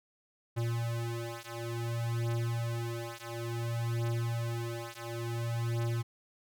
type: beating tone pair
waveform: square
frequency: 116.54 / 117.11 Hz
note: A#2 / A#2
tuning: 0 / +8 cents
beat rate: 0.57 Hz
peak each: -36 / -36 dBFS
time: 0.56-6.03 s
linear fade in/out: 20 ms
effects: none